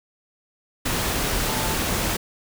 sine tone in noise, 880 Hz, A5, in tune, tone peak -32 dBFS, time 1.48-1.74 s, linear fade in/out 10 ms, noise pink, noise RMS -24 dBFS, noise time 0.85-2.17 s, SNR -11 dB, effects none

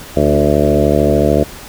harmonic tone with a mistuned harmonic, 73.5 Hz, D2, 2 cents sharp, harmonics 1 / 2 / 3 / 4 / 5 / 6 / 7 / 8 / 9, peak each -18 / -18 / -18 / -18 / -18 / -18 / -18 / -18 / -18 dBFS, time 0.16-1.44 s, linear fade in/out 10 ms, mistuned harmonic 4, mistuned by +15 cents, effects pink hiss -33 dBFS RMS until 1.68 s

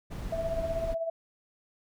brown noise, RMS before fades -36 dBFS, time 0.1-0.95 s, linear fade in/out 20 ms
sine tone with tremolo, 659.3 Hz, E5, in tune, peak -27 dBFS, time 0.32-1.1 s, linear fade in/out 5 ms, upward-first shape sine, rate 16 Hz, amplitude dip 60%
effects none

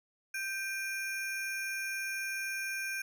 square ring-modulated tone, 1987 Hz, B6, 10 cents sharp, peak -32 dBFS, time 0.34-3.02 s, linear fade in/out 5 ms, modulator 422 Hz, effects none

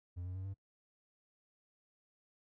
triangle tone with pitch steps, 88.7 / 91.51 / 94.41 / 97.4 Hz, F2 / F#2 / F#2 / G2, +27 / -19 / +35 / -11 cents, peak -38 dBFS, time 0.16-0.544 s, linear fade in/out 20 ms, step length 96 ms, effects noise-tail reverb RT60 0.1 s tail -23 dB re dry

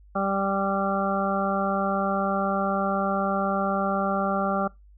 harmonic tone, 196 Hz, G3, in tune, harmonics 1 / 2 / 3 / 4 / 6 / 7, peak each -28 / -34 / -28 / -29 / -30 / -31 dBFS, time 0.15-4.68 s, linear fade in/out 10 ms, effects noise-tail reverb RT60 0.2 s tail -22 dB re dry + added 50 Hz sine -49 dBFS peak until 4.97 s

